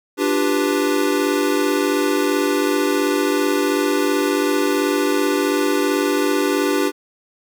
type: chord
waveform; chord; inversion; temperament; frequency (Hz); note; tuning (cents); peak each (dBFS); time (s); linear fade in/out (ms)
square; G dominant seventh; second; equal; 293.7 / 349.2 / 392 / 493.9; D4 / F4 / G4 / B4; 0 / 0 / 0 / 0; -21 / -25 / -21 / -26; 0.17-6.92; 50
effects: none